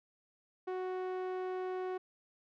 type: tone with low-pass filter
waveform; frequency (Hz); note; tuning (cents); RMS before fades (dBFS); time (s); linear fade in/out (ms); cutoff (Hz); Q
sawtooth; 370; F#4; 0; -38; 0.67-1.98; 10; 1400; 0.51
effects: none